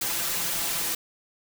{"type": "noise with comb filter", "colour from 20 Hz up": "white", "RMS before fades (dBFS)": -28, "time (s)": [0.01, 0.95], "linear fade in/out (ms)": 5, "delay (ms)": 5.9, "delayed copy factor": 0.95, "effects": []}